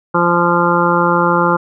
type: harmonic tone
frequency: 173.1 Hz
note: F3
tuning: 15 cents flat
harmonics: 1 / 2 / 3 / 5 / 6 / 7 / 8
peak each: -18 / -18 / -18 / -18 / -18 / -18 / -18 dBFS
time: 0.14-1.57 s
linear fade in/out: 10 ms
effects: none